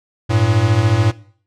square beating tone pair, 99 / 113 Hz, G2 / A2, +18 / +47 cents, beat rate 14 Hz, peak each -17 / -15 dBFS, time 0.29-1.12 s, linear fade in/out 20 ms, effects noise-tail reverb RT60 0.5 s tail -19 dB re dry + low-pass 6000 Hz 12 dB/octave

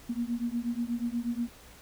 sine beating tone pair, 233.1 / 241.4 Hz, A#3 / B3, 0 / -39 cents, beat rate 8.3 Hz, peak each -32 / -32 dBFS, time 0.09-1.49 s, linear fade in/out 10 ms, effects added 60 Hz sine -58 dBFS peak until 1.81 s + pink hiss -53 dBFS RMS until 1.81 s

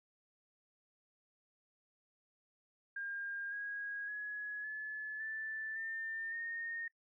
sine tone with pitch steps, 1609 / 1645.7 / 1683.2 / 1721.5 / 1760.7 / 1800.8 / 1841.9 Hz, G6 / G#6 / G#6 / A6 / A6 / A6 / A#6, +45 / -16 / +23 / -38 / +1 / +40 / -21 cents, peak -39 dBFS, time 2.96-6.88 s, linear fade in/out 5 ms, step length 560 ms, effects noise-tail reverb RT60 0.1 s tail -22 dB re dry

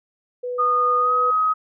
sine tone with tremolo, 493.9 Hz, B4, in tune, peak -24 dBFS, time 0.43-1.31 s, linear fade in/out 10 ms, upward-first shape sine, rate 2.6 Hz, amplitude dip 25%
sine tone with pitch glide, 1228 to 1264 Hz, D#6 to D#6, -23 to +27 cents, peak -16 dBFS, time 0.58-1.54 s, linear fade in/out 20 ms, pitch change +50 cents, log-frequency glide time 0.99-1.12 s
effects none

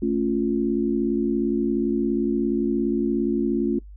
sine chord, A augmented, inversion none, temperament equal, 220 / 277.2 / 349.2 Hz, A3 / C#4 / E#4, 0 / 0 / 0 cents, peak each -24 dBFS, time 0.02-3.79 s, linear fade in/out 5 ms, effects noise-tail reverb RT60 0.1 s tail -21 dB re dry + added 50 Hz sine -39 dBFS peak until 3.96 s

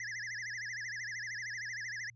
square tone with vibrato, 1850 Hz, A#6, 14 cents flat, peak -39 dBFS, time 0-2.1 s, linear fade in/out 2 ms, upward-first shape sine, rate 13 Hz, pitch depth 200 cents each way, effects added 117 Hz sine -58 dBFS peak until 2.15 s + resampled to 16000 Hz

